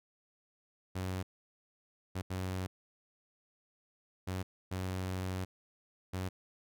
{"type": "tone bursts at uneven times", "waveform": "sawtooth", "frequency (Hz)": 93, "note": "F#2", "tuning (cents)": 9, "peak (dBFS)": -31, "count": 6, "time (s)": [[0.95, 1.23], [2.15, 2.22], [2.3, 2.67], [4.27, 4.43], [4.71, 5.45], [6.13, 6.29]], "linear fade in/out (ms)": 10, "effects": []}